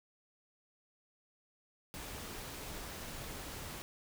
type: noise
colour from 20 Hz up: pink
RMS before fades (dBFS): -45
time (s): 1.94-3.82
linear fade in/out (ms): 0
effects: none